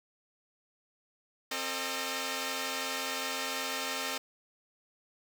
5% pulse tone cluster, 264.9 / 449.1 / 616 Hz, C4 / A4 / D#5, +22 / +35 / -17 cents, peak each -26 dBFS, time 1.51-4.18 s, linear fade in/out 5 ms, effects none

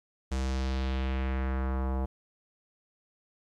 square tone with low-pass filter sweep, 65.6 Hz, C2, 5 cents sharp, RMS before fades -30 dBFS, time 0.31-2.06 s, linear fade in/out 10 ms, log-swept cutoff 7800 to 830 Hz, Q 1.6, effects 11-bit

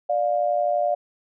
sine tone pair together, 591.2 / 703 Hz, D5 / F5, +11 / +11 cents, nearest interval minor third, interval 300 cents, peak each -22 dBFS, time 0.09-0.95 s, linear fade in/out 10 ms, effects none

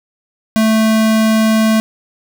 square tone, 220 Hz, A3, in tune, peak -10 dBFS, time 0.56-1.8 s, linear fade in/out 0 ms, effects none

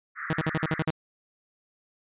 white band-pass noise, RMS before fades -36 dBFS, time 0.15-0.85 s, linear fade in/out 50 ms, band 1200 to 2000 Hz, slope 96 dB/octave
sawtooth tone bursts, 158.7 Hz, D#3, 35 cents sharp, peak -19 dBFS, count 8, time 0.3-0.904 s, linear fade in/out 2 ms, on 30 ms, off 52 ms
effects resampled to 8000 Hz

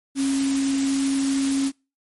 sine tone in noise, 272.7 Hz, C#4, 28 cents flat, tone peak -19 dBFS, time 0.15-1.72 s, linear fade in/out 50 ms, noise white, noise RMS -31 dBFS, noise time 0.15-1.72 s, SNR +9 dB, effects noise-tail reverb RT60 0.3 s tail -26 dB re dry + MP3 48 kbps

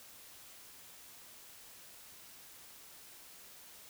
silence, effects white hiss -55 dBFS RMS until 3.89 s

